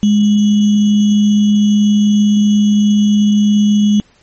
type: tone with sample-and-hold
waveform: sine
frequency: 207.7 Hz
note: G#3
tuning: in tune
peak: -7 dBFS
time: 0.03-4 s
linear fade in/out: 0 ms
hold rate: 3150 Hz
effects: pink hiss -51 dBFS RMS until 4.22 s + MP3 32 kbps